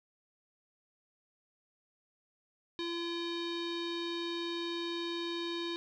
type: tone with low-pass filter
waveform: square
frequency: 340.7 Hz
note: F4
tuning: 43 cents flat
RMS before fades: -37 dBFS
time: 2.79-5.76 s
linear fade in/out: 0 ms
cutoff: 3900 Hz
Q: 6.7
effects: none